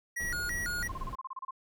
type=tone with vibrato; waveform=square; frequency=1661.2 Hz; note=G#6; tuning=in tune; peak=-33 dBFS; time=0.16-0.88 s; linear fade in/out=10 ms; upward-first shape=square; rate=3 Hz; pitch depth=250 cents each way
type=noise; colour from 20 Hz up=brown; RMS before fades=-40 dBFS; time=0.2-1.15 s; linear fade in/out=0 ms
type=tone bursts; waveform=sine; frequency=1057 Hz; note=C6; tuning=17 cents sharp; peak=-36 dBFS; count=11; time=0.89-1.509 s; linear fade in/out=5 ms; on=29 ms; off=30 ms
effects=none